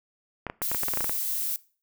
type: clicks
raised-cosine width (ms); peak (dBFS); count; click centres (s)
0.5; -16; 12; 0.467 / 0.499 / 0.618 / 0.716 / 0.747 / 0.834 / 0.884 / 0.937 / 0.973 / 1.007 / 1.044 / 1.095
type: noise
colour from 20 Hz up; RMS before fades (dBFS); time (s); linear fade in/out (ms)
violet; -29; 0.62-1.56; 0
effects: noise-tail reverb RT60 0.4 s tail -21 dB re dry